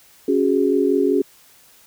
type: chord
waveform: sine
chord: C# suspended fourth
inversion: none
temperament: equal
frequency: 277.2 / 370 / 415.3 Hz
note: C#4 / F#4 / G#4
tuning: 0 / 0 / 0 cents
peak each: -19 dBFS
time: 0.28-1.22 s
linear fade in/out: 5 ms
effects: white hiss -51 dBFS RMS until 1.86 s